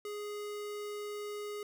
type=tone; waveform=square; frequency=415.3 Hz; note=G#4; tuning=in tune; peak=-39 dBFS; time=0.05-1.63 s; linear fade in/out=2 ms; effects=none